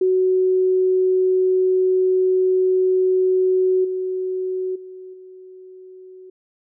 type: tone with level steps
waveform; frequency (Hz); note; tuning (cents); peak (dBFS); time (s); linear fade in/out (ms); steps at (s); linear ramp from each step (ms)
sine; 372.1; F#4; +10; -14 / -21 / -34 / -38; 0.01-6.3; 5; 3.84 / 4.75 / 5.13; 10
effects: none